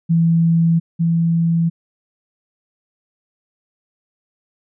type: tone pair in turn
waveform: sine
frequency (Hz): 166.1 / 166.79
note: E3 / E3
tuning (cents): +13 / +21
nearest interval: unison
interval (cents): 8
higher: second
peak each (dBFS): -11 / -13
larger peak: first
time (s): 0.09-0.8 / 0.99-1.7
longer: neither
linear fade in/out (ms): 20
effects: none